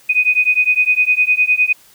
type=beating tone pair; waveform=sine; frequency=2489 / 2498.8 Hz; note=D#7 / D#7; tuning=0 / +7 cents; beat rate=9.8 Hz; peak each=-14 / -14 dBFS; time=0.09-1.73 s; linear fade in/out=10 ms; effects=white hiss -48 dBFS RMS until 1.94 s